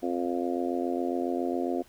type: harmonic tone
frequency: 87.31 Hz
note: F2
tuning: in tune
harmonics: 3 / 4 / 5 / 6 / 7 / 8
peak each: -31 / -31 / -37 / -37 / -39 / -35 dBFS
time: 0.02-1.83 s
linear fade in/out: 20 ms
effects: pink hiss -58 dBFS RMS until 1.88 s